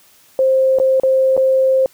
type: tone with dropouts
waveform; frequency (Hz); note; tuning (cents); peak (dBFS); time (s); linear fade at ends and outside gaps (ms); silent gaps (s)
sine; 527; C5; +12; -10; 0.39-1.86; 1; 0.787-0.799 / 0.999-1.034 / 1.367-1.376
effects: white hiss -50 dBFS RMS until 1.93 s